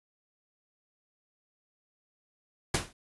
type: noise with exponential decay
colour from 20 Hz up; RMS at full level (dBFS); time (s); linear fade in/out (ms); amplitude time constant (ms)
pink; -23; 2.74-2.93; 5; 41
effects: resampled to 24000 Hz